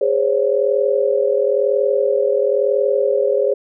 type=tone cluster; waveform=sine; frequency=409.5 / 521 / 562 Hz; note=G#4 / C5 / C#5; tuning=-24 / -7 / +24 cents; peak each=-18 dBFS; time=0.01-3.54 s; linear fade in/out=5 ms; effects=none